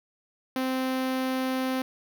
sawtooth tone with notch filter, 260 Hz, C4, 11 cents flat, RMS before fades -28 dBFS, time 0.56-1.82 s, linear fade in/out 2 ms, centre 7600 Hz, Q 1.2, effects none

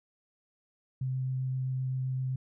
sine tone with vibrato, 130.1 Hz, C3, 9 cents flat, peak -29 dBFS, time 1.01-2.36 s, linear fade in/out 5 ms, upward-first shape triangle, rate 7.7 Hz, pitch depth 9 cents each way, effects none

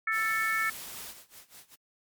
harmonic tone, 441.7 Hz, A4, 7 cents sharp, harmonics 3 / 4 / 5, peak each -31 / -29 / -31 dBFS, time 0.07-0.7 s, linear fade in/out 5 ms
white noise, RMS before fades -42 dBFS, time 0.11-1.15 s, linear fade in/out 50 ms
white noise with tremolo, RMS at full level -49 dBFS, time 0.74-1.76 s, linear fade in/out 20 ms, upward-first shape sine, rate 5.1 Hz, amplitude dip 90%
effects MP3 96 kbps

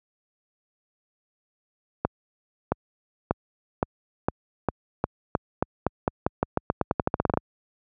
accelerating click train, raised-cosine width 1 ms, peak -7 dBFS, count 25, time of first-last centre 2.05-7.374 s, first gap 670 ms, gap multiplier 0.88, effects high-pass 60 Hz 12 dB/octave

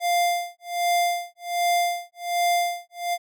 square tone with tremolo, 698.5 Hz, F5, in tune, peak -19 dBFS, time 0-3.18 s, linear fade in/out 50 ms, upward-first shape sine, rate 1.3 Hz, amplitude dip 100%, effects none

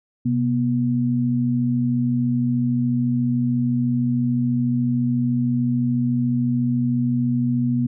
sine tone pair together, 128.2 / 242 Hz, C3 / B3, -35 / -35 cents, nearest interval major seventh, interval 1100 cents, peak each -22 / -19 dBFS, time 0.25-7.87 s, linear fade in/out 10 ms, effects none

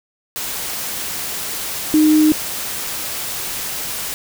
sine tone in noise, 307.9 Hz, D#4, 18 cents flat, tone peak -9 dBFS, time 1.94-2.32 s, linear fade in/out 0 ms, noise white, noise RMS -25 dBFS, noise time 0.36-4.14 s, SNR +13 dB, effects none

